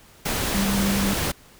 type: tone in noise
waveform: sine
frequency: 197.8 Hz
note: G3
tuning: 16 cents sharp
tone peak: -21 dBFS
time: 0.54-1.14 s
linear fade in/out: 10 ms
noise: pink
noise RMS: -25 dBFS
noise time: 0.25-1.32 s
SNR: +1 dB
effects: pink hiss -51 dBFS RMS until 1.59 s